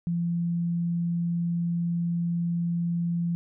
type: tone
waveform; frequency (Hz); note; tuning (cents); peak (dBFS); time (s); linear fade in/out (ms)
sine; 171; F3; -36; -24; 0.07-3.35; 0
effects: none